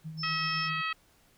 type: tone with tremolo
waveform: sine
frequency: 158.2 Hz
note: D#3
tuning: 29 cents sharp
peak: -35 dBFS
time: 0.04-0.82 s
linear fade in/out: 20 ms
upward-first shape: triangle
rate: 7.9 Hz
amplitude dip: 55%
type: tone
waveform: sine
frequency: 5280 Hz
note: E8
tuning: 2 cents sharp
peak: -34 dBFS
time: 0.17-0.7 s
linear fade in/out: 50 ms
type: harmonic tone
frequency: 643 Hz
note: E5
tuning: 43 cents flat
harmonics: 2 / 3 / 4 / 5 / 6 / 7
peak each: -33 / -36 / -35 / -40 / -49 / -47 dBFS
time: 0.23-0.93 s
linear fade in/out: 5 ms
effects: pink hiss -64 dBFS RMS until 1.37 s